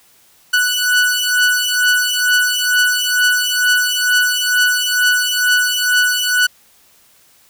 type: beating tone pair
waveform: sawtooth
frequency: 1480 / 1482.2 Hz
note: F#6 / F#6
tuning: 0 / +3 cents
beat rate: 2.2 Hz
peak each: -12 dBFS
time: 0.53-6.47 s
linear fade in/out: 10 ms
effects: white hiss -51 dBFS RMS until 7.49 s